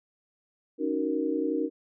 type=chord; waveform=sine; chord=D# minor seventh; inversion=third; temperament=just; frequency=280 / 311.1 / 373.4 / 466.7 Hz; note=C#4 / D#4 / F#4 / A#4; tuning=+18 / 0 / +16 / +2 cents; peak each=-31 / -29 / -34 / -31 dBFS; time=0.78-1.7 s; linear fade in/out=50 ms; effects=none